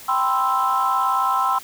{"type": "chord", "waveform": "sine", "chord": "C major seventh", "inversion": "second", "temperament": "equal", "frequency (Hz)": [784, 987.8, 1046.5, 1318.5], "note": ["G5", "B5", "C6", "E6"], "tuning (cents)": [0, 0, 0, 0], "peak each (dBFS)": [-23, -25, -20, -21], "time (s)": [0.08, 1.59], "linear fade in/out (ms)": 10, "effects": ["tanh soft clip ceiling -10 dBFS", "white hiss -41 dBFS RMS until 1.63 s"]}